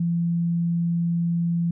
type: tone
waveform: sine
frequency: 170 Hz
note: F3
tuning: 46 cents flat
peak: -20 dBFS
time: 0-1.71 s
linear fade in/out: 5 ms
effects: none